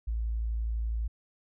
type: tone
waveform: sine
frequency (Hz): 56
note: A1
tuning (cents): +31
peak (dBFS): -28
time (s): 0.07-1.08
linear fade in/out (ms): 10
effects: none